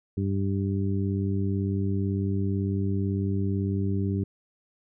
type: harmonic tone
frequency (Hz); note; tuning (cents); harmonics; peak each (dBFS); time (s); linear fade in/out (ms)
98; G2; 0; 1 / 2 / 3 / 4; -26 / -29 / -33 / -35; 0.17-4.24; 5
effects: none